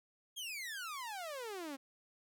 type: exponential sweep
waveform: sawtooth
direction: down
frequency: 3324 to 261.6 Hz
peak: -38 dBFS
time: 0.36-1.77 s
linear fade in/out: 20 ms
effects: none